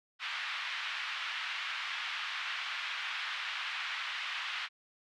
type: band-pass noise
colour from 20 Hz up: white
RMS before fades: -38 dBFS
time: 0.19-4.69 s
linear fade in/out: 50 ms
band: 1100 to 3300 Hz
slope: 24 dB/octave
effects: none